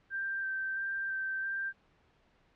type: tone with vibrato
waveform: sine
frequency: 1568 Hz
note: G6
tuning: in tune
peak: -32 dBFS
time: 0.1-1.73 s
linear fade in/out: 50 ms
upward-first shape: square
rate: 1.5 Hz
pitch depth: 12 cents each way
effects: pink hiss -68 dBFS RMS until 2.55 s + low-pass 3000 Hz 12 dB/octave